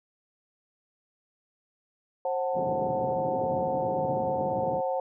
sine chord, F# diminished, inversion second, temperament just, 532.8 / 740 / 888 Hz, C5 / F#5 / A5, +31 / 0 / +16 cents, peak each -28 / -31 / -34 dBFS, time 2.25-5 s, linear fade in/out 2 ms
pink band-pass noise, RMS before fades -35 dBFS, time 2.53-4.82 s, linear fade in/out 50 ms, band 120 to 590 Hz, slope 24 dB/octave
effects none

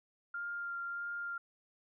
sine tone with vibrato, 1396.9 Hz, F6, in tune, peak -37 dBFS, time 0.34-1.38 s, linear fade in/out 5 ms, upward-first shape sine, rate 1.6 Hz, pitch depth 11 cents each way, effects none

